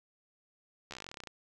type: slowing click train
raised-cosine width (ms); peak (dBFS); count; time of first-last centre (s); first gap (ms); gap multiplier
0.2; -26; 17; 0.91-1.273; 13; 1.07
effects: none